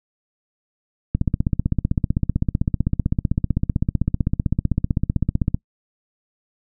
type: click train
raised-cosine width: 5 ms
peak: -6 dBFS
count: 70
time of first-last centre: 1.15-5.545 s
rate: 15.7 Hz
effects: noise-tail reverb RT60 0.1 s tail -24 dB re dry